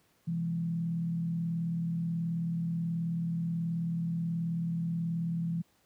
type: tone with frequency modulation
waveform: sine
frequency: 167.6 Hz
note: E3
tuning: 29 cents sharp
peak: -29 dBFS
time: 0.27-5.62 s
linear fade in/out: 10 ms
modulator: 38.6 Hz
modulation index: 0.43
effects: pink hiss -69 dBFS RMS until 5.85 s + high-pass 80 Hz 12 dB/octave